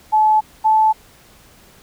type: tone pair in turn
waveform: sine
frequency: 862 / 871.5 Hz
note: A5 / A5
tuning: -36 / -17 cents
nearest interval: unison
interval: 19 cents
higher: second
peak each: -10 dBFS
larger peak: neither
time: 0.12-0.41 / 0.64-0.93 s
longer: neither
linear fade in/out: 20 ms
effects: pink hiss -48 dBFS RMS until 1.82 s